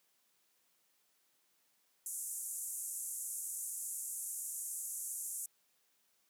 white band-pass noise, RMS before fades -42 dBFS, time 2.06-5.46 s, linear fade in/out 2 ms, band 6900 to 12000 Hz, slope 48 dB/octave, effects white hiss -75 dBFS RMS until 6.29 s + high-pass 150 Hz 12 dB/octave

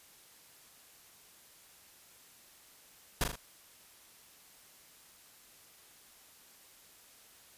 pink noise with echo, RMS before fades -29 dBFS, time 3.21-3.24 s, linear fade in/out 2 ms, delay 39 ms, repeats 3, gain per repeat -5 dB, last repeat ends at 3.357 s, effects white hiss -59 dBFS RMS until 7.57 s + resampled to 32000 Hz

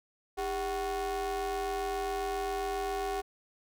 square ring-modulated tone, 178.1 Hz, F3, 34 cents sharp, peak -29 dBFS, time 0.37-3.22 s, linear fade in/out 20 ms, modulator 578 Hz, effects none

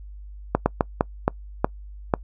slowing click train, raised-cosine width 1 ms, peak -3 dBFS, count 7, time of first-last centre 0.55-2.138 s, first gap 110 ms, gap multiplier 1.35, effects noise-tail reverb RT60 0.1 s tail -25 dB re dry + added 50 Hz sine -37 dBFS peak until 2.23 s

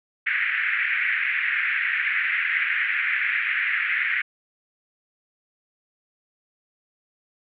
white band-pass noise, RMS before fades -24 dBFS, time 0.26-4.22 s, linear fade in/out 10 ms, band 1600 to 2300 Hz, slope 48 dB/octave, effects none

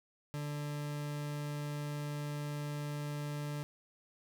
40% pulse tone, 146.9 Hz, D3, 1 cent sharp, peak -36 dBFS, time 0.34-3.63 s, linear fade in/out 0 ms, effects none

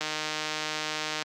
click train, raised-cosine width 0.2 ms, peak -13 dBFS, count 188, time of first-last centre 0.01-1.224 s, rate 154 Hz, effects high-pass 200 Hz 12 dB/octave + Opus 48 kbps

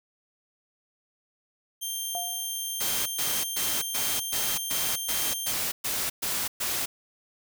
10% pulse tone, 3173 Hz, G7, 20 cents sharp, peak -22 dBFS, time 1.81-5.53 s, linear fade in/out 20 ms
sine tone with exponential decay, 710 Hz, F5, 28 cents sharp, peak -29 dBFS, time 2.15-2.57 s, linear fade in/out 0 ms, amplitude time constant 91 ms
white noise bursts, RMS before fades -29 dBFS, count 11, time 2.8-6.86 s, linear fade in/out 10 ms, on 260 ms, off 120 ms
effects none

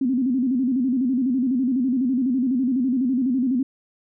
sine tone with vibrato, 255 Hz, C4, 44 cents flat, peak -18 dBFS, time 0.01-3.63 s, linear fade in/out 5 ms, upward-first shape square, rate 12 Hz, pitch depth 96 cents each way, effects none

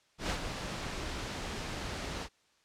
pink noise with ADSR envelope, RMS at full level -31 dBFS, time 0.18-2.29 s, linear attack 120 ms, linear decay 71 ms, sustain -7 dB, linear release 62 ms, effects white hiss -69 dBFS RMS until 2.64 s + low-pass 6000 Hz 12 dB/octave

